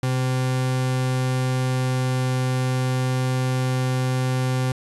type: tone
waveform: 40% pulse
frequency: 128.6 Hz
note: C3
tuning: 30 cents flat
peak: -19 dBFS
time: 0.03-4.72 s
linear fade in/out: 2 ms
effects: resampled to 24000 Hz + 8-bit